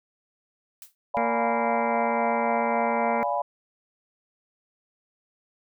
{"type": "noise with exponential decay", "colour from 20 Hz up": "blue", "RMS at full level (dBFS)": -39, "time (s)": [0.82, 0.95], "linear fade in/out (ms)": 1, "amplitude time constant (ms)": 28}
{"type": "chord", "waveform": "sine", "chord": "D diminished seventh", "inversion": "none", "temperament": "equal with one note detuned", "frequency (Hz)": [580.2, 698.5, 830.6, 987.8], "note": ["D5", "F5", "Ab5", "Cb6"], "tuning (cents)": [-21, 0, 0, 0], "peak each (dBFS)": -29, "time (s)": [1.14, 3.42], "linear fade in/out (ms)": 5}
{"type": "harmonic tone", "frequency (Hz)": 231.6, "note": "A#3", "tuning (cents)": -11, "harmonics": [1, 2, 3, 4, 5, 6, 7, 8, 9, 10], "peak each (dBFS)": [-30, -31, -37, -36, -42, -37, -45, -44, -36, -39], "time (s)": [1.17, 3.23], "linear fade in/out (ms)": 0}
{"effects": []}